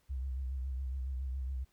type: tone with vibrato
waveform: sine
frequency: 65.41 Hz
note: C2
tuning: in tune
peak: -34 dBFS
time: 0.09-1.65 s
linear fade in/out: 20 ms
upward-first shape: sine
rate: 7.2 Hz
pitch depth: 65 cents each way
effects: pink hiss -73 dBFS RMS until 1.72 s